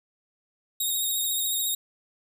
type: tone with vibrato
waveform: 5% pulse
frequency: 3744 Hz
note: A#7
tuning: 7 cents sharp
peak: -18 dBFS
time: 0.8-1.75 s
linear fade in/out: 5 ms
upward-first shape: triangle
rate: 14 Hz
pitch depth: 40 cents each way
effects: none